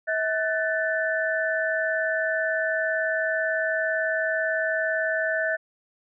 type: tone cluster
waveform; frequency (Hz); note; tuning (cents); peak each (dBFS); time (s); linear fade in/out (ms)
sine; 643 / 1503 / 1761; E5 / F#6 / A6; -43 / +27 / +1; -26 / -28 / -27; 0.07-5.57; 20
effects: none